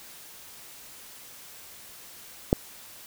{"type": "click", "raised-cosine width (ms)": 2, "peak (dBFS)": -5, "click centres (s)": 2.529, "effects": ["white hiss -47 dBFS RMS until 3.06 s"]}